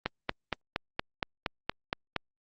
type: click train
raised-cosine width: 0.3 ms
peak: -12 dBFS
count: 10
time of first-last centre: 0.06-2.163 s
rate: 4.28 Hz
effects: low-pass 5000 Hz 12 dB/octave + Opus 32 kbps